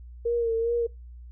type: tone with vibrato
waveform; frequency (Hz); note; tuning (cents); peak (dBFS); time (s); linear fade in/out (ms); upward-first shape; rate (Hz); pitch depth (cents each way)
sine; 463.1; A#4; -11; -22; 0.25-0.87; 10; sine; 2.5; 42
effects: noise-tail reverb RT60 0.2 s tail -23 dB re dry + added 60 Hz sine -41 dBFS peak until 1.31 s